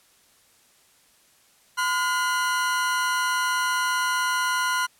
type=tone pair together; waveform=40% pulse; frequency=1016 / 1431.5 Hz; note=B5 / F6; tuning=+49 / +42 cents; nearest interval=tritone; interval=593 cents; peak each=-24 dBFS; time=1.77-4.87 s; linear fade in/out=20 ms; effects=white hiss -59 dBFS RMS until 4.99 s + low-pass 12000 Hz 12 dB/octave